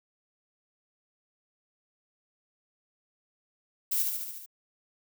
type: noise with echo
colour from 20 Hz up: violet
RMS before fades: -28 dBFS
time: 3.91-4.03 s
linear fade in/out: 10 ms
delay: 72 ms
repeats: 6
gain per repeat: -3 dB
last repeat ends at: 4.462 s
effects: none